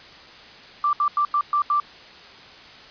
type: tone bursts at uneven times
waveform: sine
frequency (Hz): 1174.7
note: D6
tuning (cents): 0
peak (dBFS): -17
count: 6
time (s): 0.84-0.93 / 1-1.08 / 1.17-1.25 / 1.34-1.41 / 1.53-1.62 / 1.7-1.8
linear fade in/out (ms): 2
effects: white hiss -44 dBFS RMS until 2.9 s + resampled to 11025 Hz